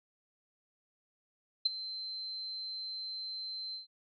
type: tone with ADSR envelope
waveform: sine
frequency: 4100 Hz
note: C8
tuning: 36 cents flat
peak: -22 dBFS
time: 1.65-3.87 s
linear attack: 9 ms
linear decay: 18 ms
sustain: -16 dB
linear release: 130 ms
effects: none